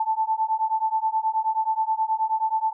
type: beating tone pair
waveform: sine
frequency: 876 / 885.4 Hz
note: A5 / A5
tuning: -8 / +11 cents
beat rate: 9.4 Hz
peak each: -24 / -24 dBFS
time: 0-2.73 s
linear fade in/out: 5 ms
effects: none